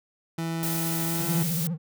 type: tone with pitch glide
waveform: 30% pulse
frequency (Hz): 164.81 to 168.27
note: E3 to E3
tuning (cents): 0 to +36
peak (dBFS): -25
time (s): 0.38-1.43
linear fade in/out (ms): 5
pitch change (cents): +36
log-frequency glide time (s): 1.05-1.21
type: noise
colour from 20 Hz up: blue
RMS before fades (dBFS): -31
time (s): 0.63-1.67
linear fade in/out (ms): 0
type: tone with vibrato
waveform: triangle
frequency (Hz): 164.81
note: E3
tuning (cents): 0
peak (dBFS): -24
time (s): 1.17-1.78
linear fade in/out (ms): 50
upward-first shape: sine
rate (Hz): 15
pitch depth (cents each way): 150
effects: none